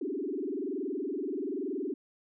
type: tone with frequency modulation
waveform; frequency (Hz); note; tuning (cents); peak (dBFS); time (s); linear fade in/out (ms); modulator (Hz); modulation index
sine; 336.6; E4; +36; -31; 0.01-1.94; 5; 21.1; 3.4
effects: none